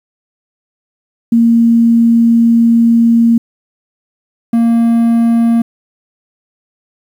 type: tone pair in turn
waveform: sine / triangle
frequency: 231.7 / 231.7 Hz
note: A#3 / A#3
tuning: -10 / -10 cents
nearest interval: unison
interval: 0 cents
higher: neither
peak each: -5 dBFS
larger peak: neither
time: 1.32-3.38 / 4.53-5.62 s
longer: first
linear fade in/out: 5 ms
effects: 7-bit